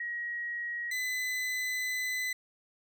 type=tone pair in turn; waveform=sine / 40% pulse; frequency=1898 / 2011 Hz; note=A#6 / B6; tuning=+31 / +31 cents; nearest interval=minor second; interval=100 cents; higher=second; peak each=-33 / -30 dBFS; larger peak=second; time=0-0.91 / 0.91-2.33 s; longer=second; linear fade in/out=5 ms; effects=none